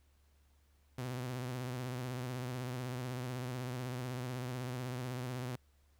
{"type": "tone with vibrato", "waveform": "sawtooth", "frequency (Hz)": 125.6, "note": "B2", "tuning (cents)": 30, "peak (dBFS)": -34, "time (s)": [0.98, 5.56], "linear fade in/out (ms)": 5, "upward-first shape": "triangle", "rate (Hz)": 16, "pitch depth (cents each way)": 80, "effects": ["added 71 Hz sine -66 dBFS peak until 5.99 s", "pink hiss -75 dBFS RMS until 5.99 s"]}